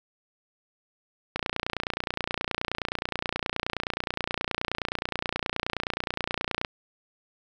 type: click train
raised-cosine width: 0.3 ms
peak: -11 dBFS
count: 157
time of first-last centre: 1.36-6.648 s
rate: 29.5 Hz
effects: none